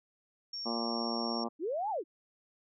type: tone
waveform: sine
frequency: 5510 Hz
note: F8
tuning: 24 cents flat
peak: -37 dBFS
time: 0.53-1.44 s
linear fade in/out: 5 ms
type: harmonic tone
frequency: 116.54 Hz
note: A#2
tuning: in tune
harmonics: 2 / 3 / 4 / 5 / 6 / 7 / 8 / 9 / 10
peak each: -36 / -41 / -43 / -43 / -42 / -43 / -46 / -45 / -45 dBFS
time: 0.65-1.49 s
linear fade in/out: 20 ms
type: linear two-way sweep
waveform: sine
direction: up then down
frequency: 279.9 to 897 to 279.9 Hz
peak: -31 dBFS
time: 1.59-2.04 s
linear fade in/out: 50 ms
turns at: 1.9 s
effects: none